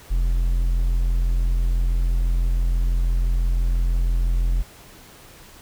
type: tone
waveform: triangle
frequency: 43 Hz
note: F1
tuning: 26 cents flat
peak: -15 dBFS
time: 0.1-4.63 s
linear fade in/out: 20 ms
effects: pink hiss -46 dBFS RMS until 5.61 s